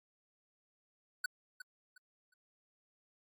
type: tone with echo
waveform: square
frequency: 1494 Hz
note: F#6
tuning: 16 cents sharp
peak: -33 dBFS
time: 1.24-1.26 s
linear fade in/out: 5 ms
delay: 360 ms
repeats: 3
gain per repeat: -12 dB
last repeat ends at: 2.34 s
effects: AAC 48 kbps